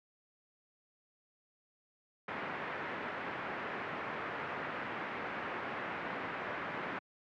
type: low-pass noise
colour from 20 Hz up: white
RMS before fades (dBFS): -40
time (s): 2.28-6.99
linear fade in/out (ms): 5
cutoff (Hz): 2000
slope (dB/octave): 24
effects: high-pass 150 Hz 12 dB/octave